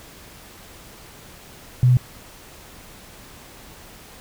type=tone; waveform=sine; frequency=125.1 Hz; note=B2; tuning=23 cents sharp; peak=-11 dBFS; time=1.83-1.97 s; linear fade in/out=0 ms; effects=pink hiss -44 dBFS RMS until 4.2 s